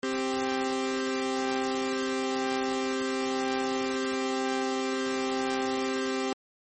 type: tone pair together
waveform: sawtooth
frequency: 262.8 / 393.7 Hz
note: C4 / G4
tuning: +8 / +8 cents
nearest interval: perfect fifth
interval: 700 cents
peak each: -26 dBFS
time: 0.03-6.33 s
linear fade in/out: 2 ms
effects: MP3 32 kbps